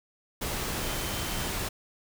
sine tone in noise, 3100 Hz, G7, 20 cents flat, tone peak -43 dBFS, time 0.82-1.5 s, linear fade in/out 10 ms, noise pink, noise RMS -32 dBFS, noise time 0.41-1.69 s, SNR -14 dB, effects none

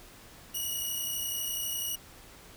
5% pulse tone pair together, 2890 / 2922 Hz, F#7 / F#7, -41 / -22 cents, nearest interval unison, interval 19 cents, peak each -26 dBFS, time 0.54-1.96 s, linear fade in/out 10 ms, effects pink hiss -52 dBFS RMS until 2.56 s

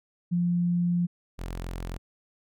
sine / sawtooth tone pair in turn, 174.61 / 43.65 Hz, F3 / F1, 0 / 0 cents, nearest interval 2 octaves, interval 2400 cents, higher first, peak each -22 / -29 dBFS, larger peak first, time 0.31-1.07 / 1.38-1.98 s, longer first, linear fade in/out 20 ms, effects none

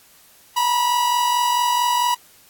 45% pulse tone pair together, 932.3 / 976.8 Hz, A#5 / B5, 0 / -19 cents, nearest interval minor second, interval 81 cents, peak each -26 / -17 dBFS, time 0.56-2.15 s, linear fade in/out 10 ms, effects white hiss -51 dBFS RMS until 2.49 s + AAC 64 kbps

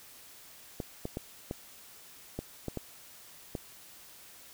clicks, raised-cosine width 2 ms, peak -21 dBFS, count 8, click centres 0.802 / 1.054 / 1.171 / 1.511 / 2.39 / 2.683 / 2.773 / 3.552 s, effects white hiss -53 dBFS RMS until 4.53 s

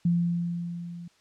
sine tone with level ramp, 172.1 Hz, F3, 25 cents flat, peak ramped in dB -19 to -38 dBFS, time 0.05-1.08 s, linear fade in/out 5 ms, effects white hiss -63 dBFS RMS until 1.2 s + low-pass 6000 Hz 12 dB/octave

